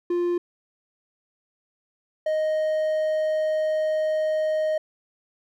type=tone pair in turn; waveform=triangle; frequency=350 / 622.4 Hz; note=F4 / D#5; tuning=+4 / 0 cents; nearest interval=minor seventh; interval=996 cents; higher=second; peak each=-19 dBFS; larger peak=neither; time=0.1-0.38 / 2.26-4.78 s; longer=second; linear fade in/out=5 ms; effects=none